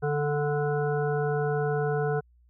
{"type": "harmonic tone", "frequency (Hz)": 146.83, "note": "D3", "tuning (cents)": 0, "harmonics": [1, 3, 5, 7, 9, 10], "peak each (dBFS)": [-28, -27, -33, -42, -42, -37], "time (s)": [0.02, 2.21], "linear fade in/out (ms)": 20, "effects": ["added 60 Hz sine -57 dBFS peak until 2.49 s"]}